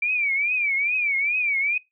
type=tone with vibrato; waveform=sine; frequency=2334 Hz; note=D7; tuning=11 cents flat; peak=-20 dBFS; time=0.02-1.78 s; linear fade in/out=5 ms; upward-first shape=triangle; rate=2.4 Hz; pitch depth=160 cents each way; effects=noise-tail reverb RT60 0.2 s tail -21 dB re dry